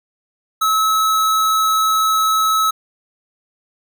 square tone, 1294 Hz, E6, 32 cents flat, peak -14 dBFS, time 0.61-2.71 s, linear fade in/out 10 ms, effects none

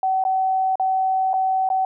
sine tone with dropouts, 759 Hz, F#5, 44 cents sharp, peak -17 dBFS, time 0.03-1.85 s, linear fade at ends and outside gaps 2 ms, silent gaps 0.239-0.25 / 0.756-0.797 / 1.333-1.339 / 1.69-1.701 s, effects none

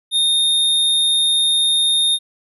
square tone, 3672 Hz, A#7, 27 cents flat, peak -14 dBFS, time 0.11-2.19 s, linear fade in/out 50 ms, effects resampled to 32000 Hz

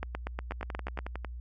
two click trains, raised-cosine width 0.5 ms, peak -22 / -19 dBFS, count 9 / 9, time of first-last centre 0.52-1.247 / 0.03-0.989 s, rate 11 / 8.34 Hz, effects added 60 Hz sine -38 dBFS peak until 1.4 s

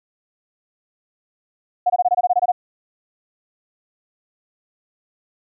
sine tone bursts, 722 Hz, F#5, 43 cents flat, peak -12 dBFS, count 11, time 1.86-2.52 s, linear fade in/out 10 ms, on 40 ms, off 22 ms, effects none

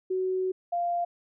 sine tone pair in turn, 373.2 / 695.2 Hz, F#4 / F5, +15 / -8 cents, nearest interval major seventh, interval 1077 cents, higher second, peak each -25 dBFS, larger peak neither, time 0.1-0.52 / 0.72-1.05 s, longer first, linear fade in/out 10 ms, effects none

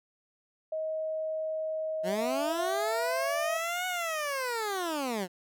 sine tone with pitch glide, 631 to 667.7 Hz, D#5 to E5, +24 to +22 cents, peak -30 dBFS, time 0.72-3.57 s, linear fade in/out 5 ms, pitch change +98 cents, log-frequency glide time 2.07-2.51 s
15% pulse linear two-way sweep, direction up then down, 171 to 740 to 171 Hz, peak -24 dBFS, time 2.03-5.28 s, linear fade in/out 50 ms, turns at 3.87 s
effects none

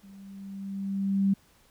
sine tone with level ramp, 196 Hz, G3, in tune, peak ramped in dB -47 to -19 dBFS, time 0.03-1.34 s, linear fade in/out 10 ms, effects pink hiss -62 dBFS RMS until 1.7 s

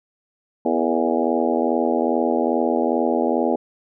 harmonic tone with a mistuned harmonic, 82.41 Hz, E2, in tune, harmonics 3 / 4 / 5 / 6 / 7 / 8 / 9 / 10, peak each -23 / -24 / -25 / -26 / -26 / -27 / -28 / -28 dBFS, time 0.65-3.56 s, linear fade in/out 5 ms, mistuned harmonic 6, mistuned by -47 cents, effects none

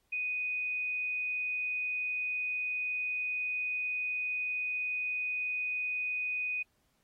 sine tone, 2489 Hz, D#7, in tune, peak -31 dBFS, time 0.12-6.63 s, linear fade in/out 10 ms, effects pink hiss -75 dBFS RMS until 7.03 s + AAC 48 kbps

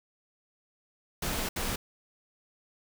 pink noise bursts at uneven times, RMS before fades -32 dBFS, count 2, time 1.22-1.49 / 1.56-1.76 s, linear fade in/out 5 ms, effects none

